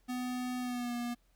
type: tone with pitch glide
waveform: square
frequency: 249.9 to 240.1 Hz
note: B3 to B3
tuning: +21 to -49 cents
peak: -35 dBFS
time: 0.08-1.15 s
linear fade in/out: 20 ms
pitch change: -70 cents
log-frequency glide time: 0.6-0.94 s
effects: added 43 Hz sine -67 dBFS peak until 1.35 s + pink hiss -74 dBFS RMS until 1.35 s